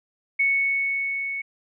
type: tone with level ramp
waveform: sine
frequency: 2214 Hz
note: C#7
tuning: 3 cents flat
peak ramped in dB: -17 to -27 dBFS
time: 0.39-1.42 s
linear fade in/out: 10 ms
effects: none